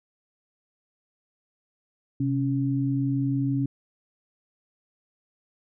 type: tone pair together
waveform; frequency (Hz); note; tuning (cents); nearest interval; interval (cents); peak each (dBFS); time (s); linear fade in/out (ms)
sine; 130.82 / 277.2; C3 / C#4; 0 / 0; octave + minor second; 1300; -25 / -25; 2.2-3.66; 5
effects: none